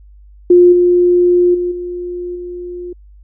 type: tone with level steps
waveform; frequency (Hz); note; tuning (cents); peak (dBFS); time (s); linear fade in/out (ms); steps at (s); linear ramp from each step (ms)
sine; 354.3; F4; +25; -3 / -7 / -14 / -20 / -23; 0.5-2.93; 5; 0.72 / 1.54 / 1.71 / 2.35; 10
effects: added 50 Hz sine -38 dBFS peak until 3.23 s